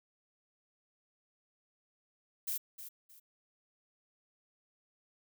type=noise with echo; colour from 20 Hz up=violet; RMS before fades=-36 dBFS; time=2.47-2.58 s; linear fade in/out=10 ms; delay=310 ms; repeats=2; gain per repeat=-11 dB; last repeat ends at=3.2 s; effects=none